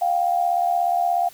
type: tone pair together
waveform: sine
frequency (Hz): 705.2 / 782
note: F5 / G5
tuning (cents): +17 / -4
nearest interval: major second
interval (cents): 179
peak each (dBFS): -19 / -23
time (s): 0.01-1.29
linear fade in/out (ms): 10
effects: white hiss -47 dBFS RMS until 1.33 s